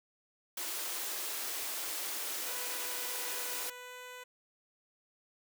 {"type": "high-pass noise", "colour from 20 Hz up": "white", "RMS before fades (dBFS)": -38, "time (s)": [0.57, 3.7], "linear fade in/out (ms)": 5, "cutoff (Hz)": 280, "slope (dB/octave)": 48}
{"type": "tone with pitch glide", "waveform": "10% pulse", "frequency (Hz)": [493.9, 499.1], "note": ["B4", "B4"], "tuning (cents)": [0, 18], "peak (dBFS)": -37, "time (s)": [2.46, 4.24], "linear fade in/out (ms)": 10, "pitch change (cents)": 18, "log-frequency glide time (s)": [3.64, 3.95]}
{"effects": []}